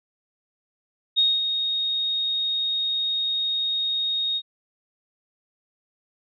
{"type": "tone with ADSR envelope", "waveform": "sine", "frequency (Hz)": 3729, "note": "A#7", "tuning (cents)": 0, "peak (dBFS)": -15, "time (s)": [1.16, 4.42], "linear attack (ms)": 26, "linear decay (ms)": 220, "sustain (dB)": -7, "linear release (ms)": 55, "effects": []}